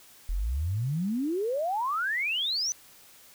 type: exponential sweep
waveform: sine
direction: up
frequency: 39.58 to 6160 Hz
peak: -26 dBFS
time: 0.29-2.72 s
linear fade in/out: 0 ms
effects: white hiss -54 dBFS RMS until 3.34 s